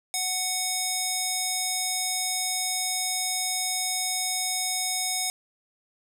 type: tone with band-pass filter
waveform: square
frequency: 740 Hz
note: F#5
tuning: in tune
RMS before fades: -28 dBFS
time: 0.14-5.3 s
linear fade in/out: 0 ms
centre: 8100 Hz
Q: 1.1
effects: none